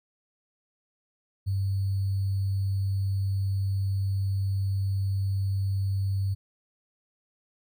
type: tone with sample-and-hold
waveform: sine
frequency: 97.4 Hz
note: G2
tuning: 11 cents flat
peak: -24 dBFS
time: 1.46-6.35 s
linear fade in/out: 20 ms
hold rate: 4410 Hz
effects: none